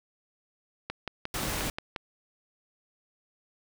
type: click train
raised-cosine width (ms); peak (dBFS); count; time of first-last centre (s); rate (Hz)
0.3; -17; 7; 0.9-1.962; 5.65
type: noise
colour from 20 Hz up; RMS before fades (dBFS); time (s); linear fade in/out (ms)
pink; -32; 1.34-1.7; 2
effects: none